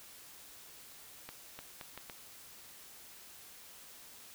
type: accelerating click train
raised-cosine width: 0.3 ms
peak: -28 dBFS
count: 5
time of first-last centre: 1.29-2.098 s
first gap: 300 ms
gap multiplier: 0.74
effects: white hiss -54 dBFS RMS until 4.34 s